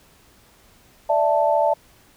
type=chord; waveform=sine; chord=D suspended second; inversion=none; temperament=just; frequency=587.3 / 660.7 / 881 Hz; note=D5 / E5 / A5; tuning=0 / +4 / +2 cents; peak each=-20 dBFS; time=1.09-1.74 s; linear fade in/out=10 ms; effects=pink hiss -54 dBFS RMS until 2.16 s